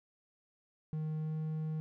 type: tone with pitch glide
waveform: triangle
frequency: 155.6 to 156.59 Hz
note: D#3 to D#3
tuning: 0 to +11 cents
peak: -32 dBFS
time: 0.93-1.8 s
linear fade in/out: 0 ms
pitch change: +11 cents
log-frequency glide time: 1.19-1.35 s
effects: none